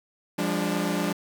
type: chord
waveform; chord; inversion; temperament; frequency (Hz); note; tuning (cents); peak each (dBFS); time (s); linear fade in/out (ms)
sawtooth; D diminished; first; equal with one note detuned; 174.61 / 203.1 / 293.7; F3 / Ab3 / D4; 0 / -38 / 0; -25; 0.38-1.13; 10
effects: 8-bit